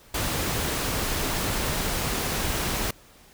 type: noise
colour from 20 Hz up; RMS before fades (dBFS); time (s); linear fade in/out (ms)
pink; -27; 0.14-2.91; 5
effects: pink hiss -53 dBFS RMS until 3.33 s